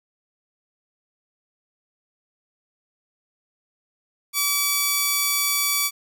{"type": "tone pair together", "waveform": "5% pulse", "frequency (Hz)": [1148, 2296], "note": ["D6", "D7"], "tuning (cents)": [-40, -40], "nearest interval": "octave", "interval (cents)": 1200, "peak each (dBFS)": [-11, -17], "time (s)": [4.33, 5.91], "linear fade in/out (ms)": 50, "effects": []}